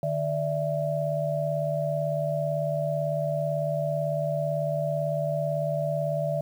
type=tone cluster; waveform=sine; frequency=150.6 / 584 / 662 Hz; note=D3 / D5 / E5; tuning=+44 / -10 / +7 cents; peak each=-29 dBFS; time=0.03-6.41 s; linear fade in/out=2 ms; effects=9-bit